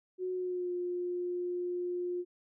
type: tone with pitch glide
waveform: sine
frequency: 367.9 to 355.4 Hz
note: F#4 to F4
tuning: -10 to +30 cents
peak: -32 dBFS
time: 0.18-2.25 s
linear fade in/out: 50 ms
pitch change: -60 cents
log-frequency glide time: 0.32-0.72 s
effects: none